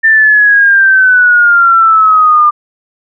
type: exponential sweep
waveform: sine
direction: down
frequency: 1796 to 1196 Hz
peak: -3 dBFS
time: 0.03-2.51 s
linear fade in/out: 20 ms
effects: none